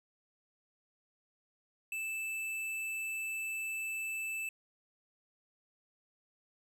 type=tone with tanh clipping; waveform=sine; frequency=2637 Hz; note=E7; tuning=in tune; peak=-37 dBFS; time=1.92-4.49 s; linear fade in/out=2 ms; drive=15 dB; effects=none